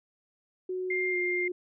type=tone with pitch glide; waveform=sine; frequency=368.9 to 359 Hz; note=F#4 to F4; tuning=-5 to +48 cents; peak=-30 dBFS; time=0.69-1.52 s; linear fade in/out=5 ms; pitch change=-47 cents; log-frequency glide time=1.11-1.16 s
type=tone; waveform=sine; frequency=2108 Hz; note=C7; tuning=12 cents sharp; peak=-28 dBFS; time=0.9-1.48 s; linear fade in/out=5 ms
effects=none